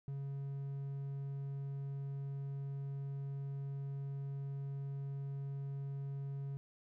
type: tone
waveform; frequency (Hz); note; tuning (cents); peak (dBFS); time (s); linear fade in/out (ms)
triangle; 138.59; C#3; 0; -37; 0.08-6.57; 0
effects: none